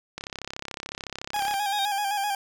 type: click train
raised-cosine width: 0.2 ms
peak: -16 dBFS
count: 47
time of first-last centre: 0.18-1.541 s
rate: 33.8 Hz
type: tone with vibrato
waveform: 40% pulse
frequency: 810 Hz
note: G#5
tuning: 43 cents flat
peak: -24 dBFS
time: 1.34-2.35 s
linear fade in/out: 2 ms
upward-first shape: square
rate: 7.8 Hz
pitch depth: 44 cents each way
type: tone with exponential growth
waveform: sine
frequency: 3729 Hz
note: A#7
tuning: in tune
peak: -24 dBFS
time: 1.41-1.85 s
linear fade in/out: 0 ms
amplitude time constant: 94 ms
effects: none